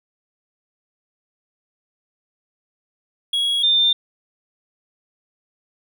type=tone pair in turn; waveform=triangle / sine; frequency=3322 / 3599 Hz; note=G#7 / A7; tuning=0 / +38 cents; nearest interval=minor second; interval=138 cents; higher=second; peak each=-16 / -13 dBFS; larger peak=second; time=3.33-3.63 / 3.63-3.93 s; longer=neither; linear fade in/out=5 ms; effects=none